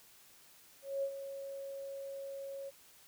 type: tone with ADSR envelope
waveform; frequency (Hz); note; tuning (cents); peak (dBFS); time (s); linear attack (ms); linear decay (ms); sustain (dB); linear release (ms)
sine; 550; C#5; -14; -31; 0.82-2.71; 210; 70; -10; 28
effects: white hiss -61 dBFS RMS until 3.07 s